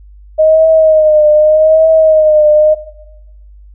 sine tone with vibrato, 622.3 Hz, D#5, in tune, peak -4 dBFS, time 0.38-2.75 s, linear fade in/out 20 ms, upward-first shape triangle, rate 0.83 Hz, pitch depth 59 cents each way, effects noise-tail reverb RT60 1.0 s tail -18 dB re dry + added 50 Hz sine -34 dBFS peak until 3.74 s

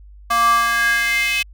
square tone with high-pass filter sweep, 233.1 Hz, A#3, in tune, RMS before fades -17 dBFS, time 0.3-1.43 s, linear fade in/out 10 ms, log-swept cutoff 980 to 2600 Hz, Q 5.7, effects added 50 Hz sine -39 dBFS peak until 1.53 s

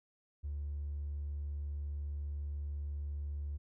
sine tone with hard clipping, 72.8 Hz, D2, 15 cents flat, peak -37 dBFS, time 0.43-3.58 s, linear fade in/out 20 ms, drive 1 dB, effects none

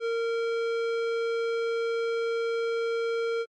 sine tone with tanh clipping, 460.9 Hz, A#4, 20 cents flat, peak -28 dBFS, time 0-3.46 s, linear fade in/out 50 ms, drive 16 dB, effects AAC 64 kbps

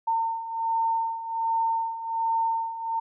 sine beating tone pair, 907 / 908.3 Hz, A#5 / A#5, -48 / -45 cents, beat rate 1.3 Hz, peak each -30 / -25 dBFS, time 0.07-3 s, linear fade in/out 10 ms, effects none

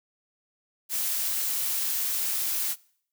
blue noise, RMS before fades -28 dBFS, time 0.89-2.76 s, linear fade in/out 50 ms, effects noise-tail reverb RT60 0.6 s tail -23 dB re dry

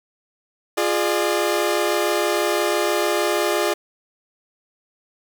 sawtooth chord, D diminished, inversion first, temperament equal with one note detuned, 349.2 / 415.3 / 599.3 Hz, F4 / Ab4 / D5, 0 / 0 / +35 cents, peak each -19 dBFS, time 0.77-3.74 s, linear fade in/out 10 ms, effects 7-bit

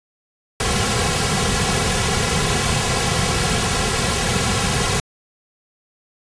pink noise with comb filter, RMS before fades -19 dBFS, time 0.6-5 s, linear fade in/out 2 ms, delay 3.3 ms, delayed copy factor -0.9, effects resampled to 22050 Hz

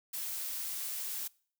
blue noise, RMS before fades -38 dBFS, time 0.13-1.28 s, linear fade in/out 10 ms, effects noise-tail reverb RT60 0.5 s tail -24 dB re dry

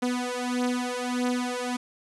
sawtooth beating tone pair, 246.9 / 248.5 Hz, B3 / B3, 0 / +11 cents, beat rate 1.6 Hz, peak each -25 dBFS, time 0.02-1.77 s, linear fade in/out 10 ms, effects resampled to 24000 Hz + 8-bit

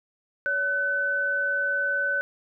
sine tone pair together, 565 / 1509.5 Hz, C#5 / F#6, +33 / +34 cents, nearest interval octave + perfect fourth, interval 1701 cents, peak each -32 / -23 dBFS, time 0.46-2.21 s, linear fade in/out 0 ms, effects none

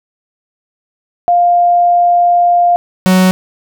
sine / 45% pulse tone pair in turn, 701 / 185.67 Hz, F5 / F#3, +6 / +6 cents, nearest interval octave + major seventh, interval 2300 cents, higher first, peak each -6 dBFS, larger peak neither, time 1.28-2.76 / 3.06-3.31 s, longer first, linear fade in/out 0 ms, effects none

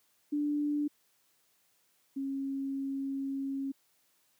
sine tone pair in turn, 293.7 / 272.7 Hz, D4 / C#4, 0 / -28 cents, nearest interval minor second, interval 128 cents, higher first, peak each -28 / -32 dBFS, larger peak first, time 0.32-0.88 / 2.16-3.72 s, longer second, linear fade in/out 10 ms, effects white hiss -71 dBFS RMS until 4.39 s + high-pass 100 Hz 12 dB/octave

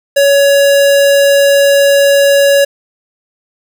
square tone, 561 Hz, C#5, 21 cents sharp, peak -6 dBFS, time 0.16-2.65 s, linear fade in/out 10 ms, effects 7-bit

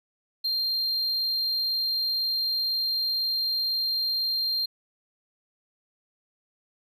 triangle tone, 4186 Hz, C8, in tune, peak -23 dBFS, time 0.44-4.66 s, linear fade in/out 10 ms, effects none

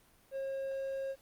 triangle tone, 540 Hz, C#5, 45 cents flat, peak -33 dBFS, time 0.31-1.16 s, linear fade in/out 50 ms, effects pink hiss -65 dBFS RMS until 1.21 s + Opus 32 kbps

